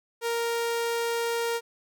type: tone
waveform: sawtooth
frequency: 466.2 Hz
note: A#4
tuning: in tune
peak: -22 dBFS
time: 0.21-1.61 s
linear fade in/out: 50 ms
effects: none